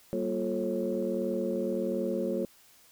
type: tone cluster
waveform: sine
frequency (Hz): 193.3 / 234.7 / 353 / 435.6 / 544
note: G3 / A#3 / F4 / A4 / C#5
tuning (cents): -24 / +12 / +19 / -17 / -33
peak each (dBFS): -35 / -34 / -33 / -35 / -33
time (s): 0.13-2.45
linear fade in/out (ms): 0
effects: tanh soft clip ceiling -18 dBFS + white hiss -59 dBFS RMS until 2.91 s